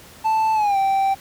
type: tone with pitch glide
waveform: triangle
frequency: 880 to 779.5 Hz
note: A5 to G5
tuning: 0 to -10 cents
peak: -14 dBFS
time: 0.24-1.15 s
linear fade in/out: 20 ms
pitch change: -210 cents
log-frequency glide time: 0.54-0.77 s
effects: pink hiss -44 dBFS RMS until 1.2 s + high-pass 60 Hz 12 dB/octave